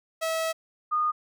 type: tone pair in turn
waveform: sawtooth / sine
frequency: 648 / 1226.7 Hz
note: E5 / D#6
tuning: -30 / -25 cents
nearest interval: major seventh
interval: 1105 cents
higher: second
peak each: -22 dBFS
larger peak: neither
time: 0.21-0.53 / 0.91-1.12 s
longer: first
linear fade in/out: 20 ms
effects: none